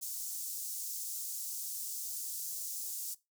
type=high-pass noise; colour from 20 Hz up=pink; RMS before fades=-40 dBFS; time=0.01-3.15 s; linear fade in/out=20 ms; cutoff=6200 Hz; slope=24 dB/octave; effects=noise-tail reverb RT60 0.2 s tail -18 dB re dry